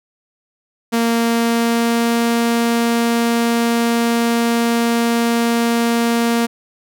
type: tone with pitch glide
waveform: sawtooth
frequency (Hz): 231.5 to 233.5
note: A#3 to A#3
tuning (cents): -12 to +3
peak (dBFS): -10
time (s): 0.92-6.47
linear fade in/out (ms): 20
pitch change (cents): +15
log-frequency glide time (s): 1.09-2.2
effects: none